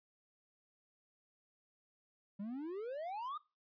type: exponential sweep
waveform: triangle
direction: up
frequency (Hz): 193 to 1266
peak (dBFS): -38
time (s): 2.39-3.38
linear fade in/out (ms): 10
effects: noise-tail reverb RT60 0.3 s tail -21 dB re dry + resampled to 11025 Hz